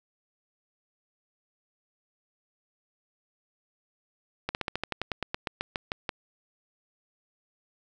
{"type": "slowing click train", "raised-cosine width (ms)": 0.3, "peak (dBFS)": -13, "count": 16, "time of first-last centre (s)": [4.49, 6.092], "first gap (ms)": 59, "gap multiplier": 1.08, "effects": []}